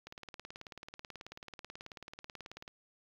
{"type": "click train", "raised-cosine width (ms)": 0.2, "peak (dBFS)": -28, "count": 49, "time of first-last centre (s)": [0.07, 2.679], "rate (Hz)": 18.4, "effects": ["low-pass 5000 Hz 12 dB/octave", "9-bit"]}